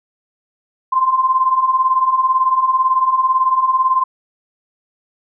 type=beating tone pair; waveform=sine; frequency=1028 / 1046 Hz; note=C6 / C6; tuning=-31 / -1 cents; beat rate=18 Hz; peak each=-18 / -13 dBFS; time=0.92-4.04 s; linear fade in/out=10 ms; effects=none